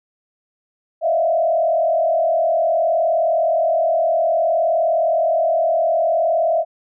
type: tone with frequency modulation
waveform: sine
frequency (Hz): 659.3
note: E5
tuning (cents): 0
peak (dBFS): -14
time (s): 1.01-6.65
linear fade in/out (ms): 50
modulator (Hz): 39.4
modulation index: 1.1
effects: none